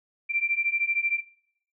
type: beating tone pair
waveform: sine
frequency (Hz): 2349 / 2362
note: D7 / D7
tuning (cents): 0 / +9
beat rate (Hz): 13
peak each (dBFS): -28 / -25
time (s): 0.29-1.21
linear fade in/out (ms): 20
effects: noise-tail reverb RT60 0.7 s tail -21 dB re dry